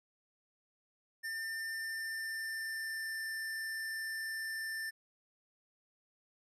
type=tone with pitch glide; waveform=square; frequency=1797 to 1781.5 Hz; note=A6 to A6; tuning=+36 to +21 cents; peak=-38 dBFS; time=1.23-4.91 s; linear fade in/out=20 ms; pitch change=-15 cents; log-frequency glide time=1.6-3.26 s; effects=resampled to 32000 Hz + 13-bit